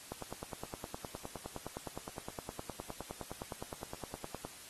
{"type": "click train", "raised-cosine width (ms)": 1, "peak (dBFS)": -27, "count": 43, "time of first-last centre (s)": [0.12, 4.45], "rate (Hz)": 9.7, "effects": ["white hiss -52 dBFS RMS until 4.69 s", "AAC 32 kbps"]}